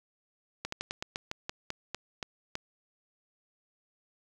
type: slowing click train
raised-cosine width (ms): 0.2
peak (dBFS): -17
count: 12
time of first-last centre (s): 0.65-2.554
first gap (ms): 74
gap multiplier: 1.16
effects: 9-bit